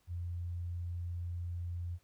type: tone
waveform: sine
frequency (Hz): 87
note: F2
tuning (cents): -6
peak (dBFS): -36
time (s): 0.07-1.99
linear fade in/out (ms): 50
effects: pink hiss -73 dBFS RMS until 2.03 s